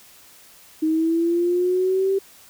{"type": "linear sweep", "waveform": "sine", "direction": "up", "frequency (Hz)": [312.1, 392], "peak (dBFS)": -17, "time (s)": [0.82, 2.19], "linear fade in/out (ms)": 10, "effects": ["white hiss -49 dBFS RMS until 2.49 s"]}